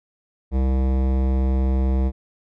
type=tone with hard clipping; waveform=sine; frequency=65.41 Hz; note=C2; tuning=in tune; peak=-19 dBFS; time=0.51-2.12 s; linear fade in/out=50 ms; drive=17 dB; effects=none